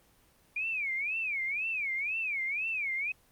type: tone with vibrato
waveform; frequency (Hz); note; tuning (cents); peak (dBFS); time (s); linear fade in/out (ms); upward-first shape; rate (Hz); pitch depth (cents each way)
sine; 2370; D7; +15; -30; 0.56-3.12; 5; sine; 2; 220
effects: pink hiss -64 dBFS RMS until 3.31 s + Opus 24 kbps